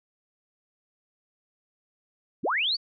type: linear sweep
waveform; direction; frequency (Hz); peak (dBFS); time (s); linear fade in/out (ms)
sine; up; 106.9 to 4700; -23; 2.43-2.77; 20
effects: none